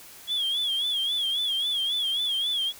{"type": "tone with vibrato", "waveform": "sine", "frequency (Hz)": 3325, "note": "G#7", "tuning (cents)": 1, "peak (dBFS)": -22, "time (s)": [0.27, 2.73], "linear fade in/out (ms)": 50, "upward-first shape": "sine", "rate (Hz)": 3.7, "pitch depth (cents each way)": 95, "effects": ["tanh soft clip ceiling -22 dBFS", "white hiss -47 dBFS RMS until 2.79 s"]}